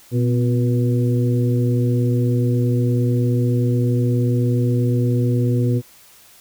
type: harmonic tone with a mistuned harmonic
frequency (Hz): 120.9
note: B2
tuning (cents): -36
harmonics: 1 / 2 / 3 / 4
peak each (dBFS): -16 / -22 / -26 / -28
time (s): 0.11-5.82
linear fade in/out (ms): 50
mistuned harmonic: 2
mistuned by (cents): +59
effects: white hiss -48 dBFS RMS until 6.4 s